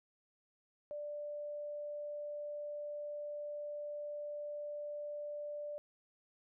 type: tone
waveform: sine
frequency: 589 Hz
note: D5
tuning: 5 cents sharp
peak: -40 dBFS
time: 0.91-5.78 s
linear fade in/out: 0 ms
effects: none